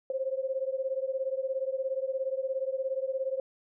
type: beating tone pair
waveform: sine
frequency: 523.3 / 540.3 Hz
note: C5 / C#5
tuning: 0 / -44 cents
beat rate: 17 Hz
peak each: -31 / -33 dBFS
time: 0.1-3.4 s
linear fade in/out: 2 ms
effects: none